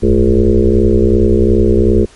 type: tone with frequency modulation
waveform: sine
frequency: 214.1 Hz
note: A3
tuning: 47 cents flat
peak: -6 dBFS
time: 0.02-2.06 s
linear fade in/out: 20 ms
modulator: 62.7 Hz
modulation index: 3.8
effects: pink hiss -43 dBFS RMS until 2.15 s + MP3 48 kbps